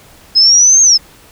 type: linear two-way sweep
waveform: sine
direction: up then down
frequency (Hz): 5080 to 6490 to 5080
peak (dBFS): -4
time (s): 0.35-0.98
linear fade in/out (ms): 20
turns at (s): 0.82
effects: pink hiss -42 dBFS RMS until 1.31 s